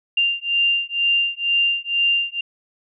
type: beating tone pair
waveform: sine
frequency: 2788 / 2790.1 Hz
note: F7 / F7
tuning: -4 / -2 cents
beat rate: 2.1 Hz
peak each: -20 dBFS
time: 0.17-2.41 s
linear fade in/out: 5 ms
effects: none